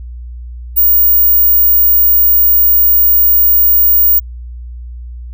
sine tone, 15430 Hz, B9, 41 cents flat, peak -5 dBFS, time 0.76-4.2 s, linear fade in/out 20 ms, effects added 60 Hz sine -24 dBFS peak until 5.33 s

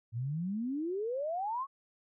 sine exponential sweep, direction up, 110 to 1129 Hz, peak -32 dBFS, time 0.12-1.67 s, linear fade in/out 50 ms, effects none

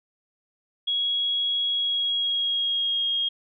sine tone with pitch glide, 3322 to 3257 Hz, G#7 to G#7, 0 to -34 cents, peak -22 dBFS, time 0.87-3.29 s, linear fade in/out 10 ms, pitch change -34 cents, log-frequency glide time 1.7-3.07 s, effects none

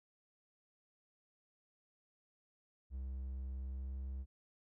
triangle tone with pitch glide, 65.41 to 66.17 Hz, C2 to C2, 0 to +20 cents, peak -38 dBFS, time 2.9-4.26 s, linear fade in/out 50 ms, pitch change +20 cents, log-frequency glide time 3.62-3.95 s, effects none

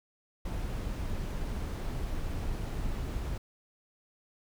brown noise, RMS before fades -34 dBFS, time 0.45-3.38 s, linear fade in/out 5 ms, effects none

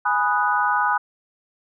sine chord, G# minor seventh, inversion none, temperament equal, 830.6 / 987.8 / 1244.5 / 1480 Hz, G#5 / B5 / D#6 / F#6, 0 / 0 / 0 / 0 cents, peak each -23 dBFS, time 0.05-0.98 s, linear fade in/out 10 ms, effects none

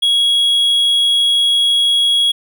triangle tone, 3322 Hz, G#7, in tune, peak -9 dBFS, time 0.02-2.32 s, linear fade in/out 10 ms, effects none

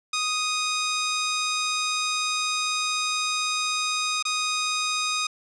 10% pulse tone with dropouts, 1244.5 Hz, D#6, in tune, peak -15 dBFS, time 0.13-5.27 s, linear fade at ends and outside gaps 5 ms, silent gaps 4.226-4.251 s, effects low-pass 8000 Hz 12 dB/octave

